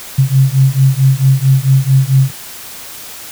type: beating tone pair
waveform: sine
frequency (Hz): 131.8 / 136.3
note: C3 / C#3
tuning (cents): +13 / -29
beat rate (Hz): 4.5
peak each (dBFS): -10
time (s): 0.18-2.31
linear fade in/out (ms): 10
effects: white hiss -30 dBFS RMS until 3.31 s